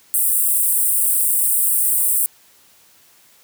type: high-pass noise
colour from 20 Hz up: pink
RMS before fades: -17 dBFS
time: 0.14-2.26 s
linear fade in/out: 0 ms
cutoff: 8200 Hz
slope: 96 dB/octave
effects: white hiss -52 dBFS RMS until 3.43 s + high-pass 60 Hz 12 dB/octave